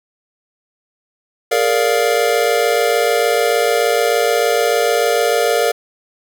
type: chord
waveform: square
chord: Bb dominant seventh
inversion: third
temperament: just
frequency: 419.5 / 466.2 / 582.7 / 699.2 Hz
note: Ab4 / Bb4 / D5 / F5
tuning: +17 / 0 / -14 / +2 cents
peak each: -22 / -17 / -20 / -20 dBFS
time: 1.51-5.72 s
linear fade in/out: 10 ms
effects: none

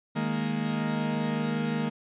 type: chord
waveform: 40% pulse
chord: D# suspended fourth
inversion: none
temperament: equal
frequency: 155.56 / 207.7 / 233.1 Hz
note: D#3 / G#3 / A#3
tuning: 0 / 0 / 0 cents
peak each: -31 / -31 / -29 dBFS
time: 0.15-1.9 s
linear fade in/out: 20 ms
effects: resampled to 8000 Hz

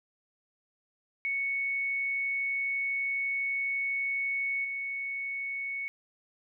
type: tone with level steps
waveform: sine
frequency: 2217 Hz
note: C#7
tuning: in tune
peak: -28 / -32 dBFS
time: 1.25-5.88 s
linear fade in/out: 0 ms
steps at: 4.64 s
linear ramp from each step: 10 ms
effects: none

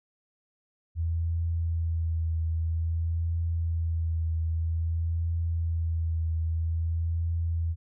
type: tone with vibrato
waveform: sine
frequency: 82.41 Hz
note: E2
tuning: in tune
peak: -25 dBFS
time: 0.95-7.76 s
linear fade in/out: 50 ms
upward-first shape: triangle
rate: 0.51 Hz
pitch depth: 28 cents each way
effects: none

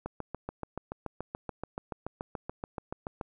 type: click train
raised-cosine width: 1 ms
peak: -21 dBFS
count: 23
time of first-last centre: 0.06-3.212 s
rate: 6.98 Hz
effects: none

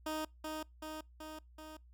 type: tone with echo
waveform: 15% pulse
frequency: 311.1 Hz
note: D#4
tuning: in tune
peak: -30 dBFS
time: 0.06-0.25 s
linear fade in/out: 5 ms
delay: 380 ms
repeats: 4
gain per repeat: -3 dB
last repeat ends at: 1.77 s
effects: noise-tail reverb RT60 0.2 s tail -25 dB re dry + added 60 Hz sine -57 dBFS peak until 1.93 s

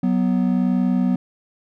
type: tone pair together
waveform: triangle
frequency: 185.88 / 246.9 Hz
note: F#3 / B3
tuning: +8 / 0 cents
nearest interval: perfect fourth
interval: 492 cents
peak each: -17 dBFS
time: 0.03-1.16 s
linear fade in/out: 5 ms
effects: none

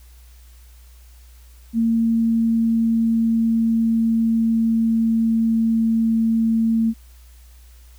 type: tone with pitch glide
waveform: sine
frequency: 228.1 to 225.7 Hz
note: A#3 to A3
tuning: -37 to +44 cents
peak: -15 dBFS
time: 1.73-6.94 s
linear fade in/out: 50 ms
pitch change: -19 cents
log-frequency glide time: 1.92-6.07 s
effects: added 60 Hz sine -43 dBFS peak until 7.98 s + white hiss -55 dBFS RMS until 7.98 s

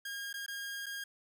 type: tone with dropouts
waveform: sawtooth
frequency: 1622 Hz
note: G#6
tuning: 41 cents flat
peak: -35 dBFS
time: 0.05-1.04 s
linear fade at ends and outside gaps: 5 ms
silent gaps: 0.329-0.339 / 0.463-0.48 / 0.86-0.864 s
effects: none

